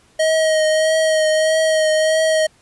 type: tone with vibrato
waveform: square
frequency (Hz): 630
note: D#5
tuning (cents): +21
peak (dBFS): -14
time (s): 0.19-2.47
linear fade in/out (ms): 10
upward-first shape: triangle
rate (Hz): 1.6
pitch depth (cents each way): 25
effects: pink hiss -54 dBFS RMS until 2.61 s + resampled to 24000 Hz